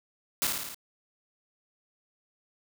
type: noise with echo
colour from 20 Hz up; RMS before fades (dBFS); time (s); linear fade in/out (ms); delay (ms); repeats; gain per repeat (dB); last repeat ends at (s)
white; -27; 0.42-0.47; 0; 55; 5; -3; 0.745
effects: none